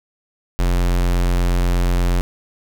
square tone, 44.17 Hz, F1, 20 cents sharp, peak -15 dBFS, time 0.59-2.21 s, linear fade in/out 0 ms, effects none

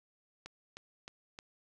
click train, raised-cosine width 0.2 ms, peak -28 dBFS, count 4, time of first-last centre 0.46-1.389 s, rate 3.23 Hz, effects none

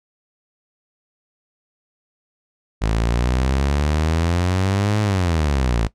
sawtooth exponential two-way sweep, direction up then down, 53 to 107.2 to 53 Hz, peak -13 dBFS, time 2.81-5.88 s, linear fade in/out 20 ms, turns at 5.01 s, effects noise-tail reverb RT60 0.1 s tail -17 dB re dry + low-pass 8000 Hz 12 dB/octave

